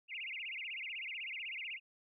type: tone with vibrato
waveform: sine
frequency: 2421 Hz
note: D#7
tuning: 48 cents flat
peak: -40 dBFS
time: 0.08-1.8 s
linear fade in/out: 50 ms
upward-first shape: sine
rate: 16 Hz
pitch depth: 290 cents each way
effects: none